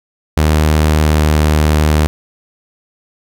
sawtooth tone with pitch glide, 77 to 76.38 Hz, D#2 to D#2, -17 to -31 cents, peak -5 dBFS, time 0.37-2.07 s, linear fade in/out 0 ms, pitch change -14 cents, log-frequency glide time 0.91-1.28 s, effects none

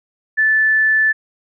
sine tone, 1750 Hz, A6, 10 cents flat, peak -11 dBFS, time 0.37-1.13 s, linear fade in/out 20 ms, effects none

